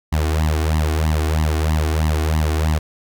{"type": "tone with flanger", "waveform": "sawtooth", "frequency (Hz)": 77.78, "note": "D#2", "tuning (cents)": 0, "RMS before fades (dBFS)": -18, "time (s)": [0.12, 2.79], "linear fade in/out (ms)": 10, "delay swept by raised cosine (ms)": [0.99, 2.79], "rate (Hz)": 3.1, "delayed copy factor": 1, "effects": []}